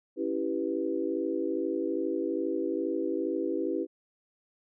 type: chord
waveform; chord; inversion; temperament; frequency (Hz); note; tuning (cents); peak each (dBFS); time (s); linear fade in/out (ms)
sine; C# half-diminished seventh; none; equal; 277.2 / 329.6 / 392 / 493.9; C#4 / E4 / G4 / B4; 0 / 0 / 0 / 0; -35 / -31 / -33 / -35; 0.16-3.87; 50
effects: none